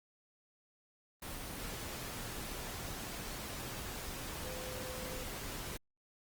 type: tone in noise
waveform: sine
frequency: 511 Hz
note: C5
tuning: 41 cents flat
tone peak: -46 dBFS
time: 4.44-5.24 s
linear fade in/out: 5 ms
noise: pink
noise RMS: -43 dBFS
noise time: 1.22-5.77 s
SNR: -6 dB
effects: Opus 24 kbps